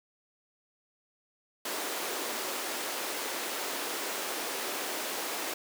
pink high-pass noise, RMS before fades -35 dBFS, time 1.65-5.54 s, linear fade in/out 5 ms, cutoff 310 Hz, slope 24 dB/octave, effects none

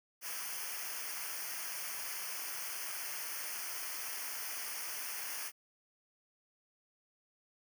white noise with comb filter, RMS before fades -41 dBFS, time 0.21-5.52 s, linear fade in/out 50 ms, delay 0.26 ms, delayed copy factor -1, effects none

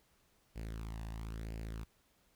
sawtooth tone with flanger, 55 Hz, A1, in tune, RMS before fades -43 dBFS, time 0.55-1.85 s, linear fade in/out 20 ms, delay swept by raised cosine 0.41 to 1.12 ms, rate 1 Hz, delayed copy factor +0.6, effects pink hiss -72 dBFS RMS until 2.35 s

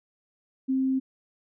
sine tone, 263.8 Hz, C4, 14 cents sharp, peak -22 dBFS, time 0.68-1 s, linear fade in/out 20 ms, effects none

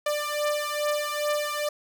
sawtooth beating tone pair, 592 / 594.4 Hz, D5 / D5, +14 / +21 cents, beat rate 2.4 Hz, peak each -24 / -25 dBFS, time 0.06-1.69 s, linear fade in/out 5 ms, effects none

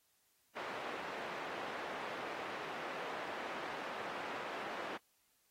pink band-pass noise, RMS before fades -44 dBFS, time 0.55-4.98 s, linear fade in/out 20 ms, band 460 to 2000 Hz, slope 12 dB/octave, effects white hiss -75 dBFS RMS until 5.5 s + AAC 48 kbps

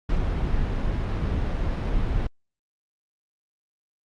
brown noise, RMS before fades -24 dBFS, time 0.09-2.27 s, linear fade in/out 5 ms, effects low-pass 4000 Hz 12 dB/octave + Opus 48 kbps

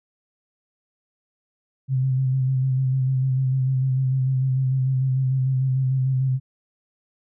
sine tone with vibrato, 131.2 Hz, C3, 5 cents sharp, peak -18 dBFS, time 1.88-6.4 s, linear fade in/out 50 ms, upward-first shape square, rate 6.7 Hz, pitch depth 25 cents each way, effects none

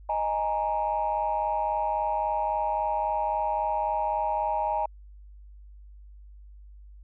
sine chord, D# suspended fourth, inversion none, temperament just, 622.3 / 829.7 / 933.4 Hz, D#5 / G#5 / A#5, 0 / -2 / +2 cents, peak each -30 / -27 / -28 dBFS, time 0.09-4.86 s, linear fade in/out 5 ms, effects tanh soft clip ceiling -17 dBFS + added 50 Hz sine -45 dBFS peak until 7.03 s

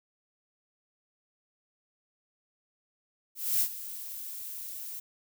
violet noise with ADSR envelope, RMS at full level -25 dBFS, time 3.35-5 s, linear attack 260 ms, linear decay 72 ms, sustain -15 dB, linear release 7 ms, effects none

